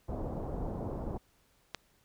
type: low-pass noise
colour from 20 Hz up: pink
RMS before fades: -37 dBFS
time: 0.08-1.18 s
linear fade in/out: 10 ms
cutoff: 820 Hz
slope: 24 dB/octave
type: click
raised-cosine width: 0.2 ms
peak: -18 dBFS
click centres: 1.747 s
effects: pink hiss -69 dBFS RMS until 2.04 s